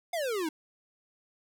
square exponential sweep, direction down, 723 to 299.8 Hz, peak -30 dBFS, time 0.13-0.49 s, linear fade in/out 5 ms, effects none

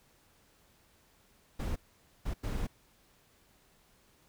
brown noise bursts at uneven times, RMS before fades -34 dBFS, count 3, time 1.59-1.76 / 2.25-2.34 / 2.43-2.67 s, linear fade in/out 10 ms, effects pink hiss -66 dBFS RMS until 4.28 s

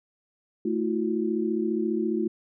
sine tone cluster, 219.2 / 326.5 / 361.2 Hz, A3 / E4 / F#4, -6 / -17 / -42 cents, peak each -28 dBFS, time 0.65-2.28 s, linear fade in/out 5 ms, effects none

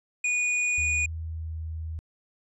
square tone, 2459 Hz, D#7, 21 cents flat, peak -24 dBFS, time 0.24-1.06 s, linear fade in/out 5 ms
sine tone with pitch glide, 80.9 to 80.16 Hz, E2 to E2, -32 to -48 cents, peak -31 dBFS, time 0.78-1.99 s, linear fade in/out 0 ms, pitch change -16 cents, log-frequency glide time 1.23-1.56 s
effects resampled to 24000 Hz

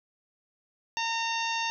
harmonic tone with a mistuned harmonic, 915 Hz, A#5, 32 cents flat, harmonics 1 / 2 / 3 / 4 / 5 / 6 / 7, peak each -31 / -36 / -33 / -37 / -41 / -40 / -42 dBFS, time 0.97-1.7 s, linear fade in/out 0 ms, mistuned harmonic 7, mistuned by -29 cents, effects none

